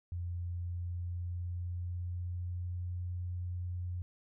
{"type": "tone with pitch glide", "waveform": "sine", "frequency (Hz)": [87.31, 89.04], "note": ["F2", "F2"], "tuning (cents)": [0, 34], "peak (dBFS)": -35, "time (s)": [0.12, 4.02], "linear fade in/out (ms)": 0, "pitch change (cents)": 34, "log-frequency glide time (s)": [0.36, 3.04], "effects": []}